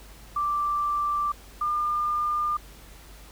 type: tone pair in turn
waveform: sine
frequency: 1174.7 / 1203.5 Hz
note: D6 / D6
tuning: 0 / +42 cents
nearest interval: unison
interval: 42 cents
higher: second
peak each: -23 dBFS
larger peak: neither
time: 0.36-1.32 / 1.61-2.57 s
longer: neither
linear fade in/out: 5 ms
effects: added 50 Hz sine -47 dBFS peak until 3.31 s + pink hiss -50 dBFS RMS until 3.31 s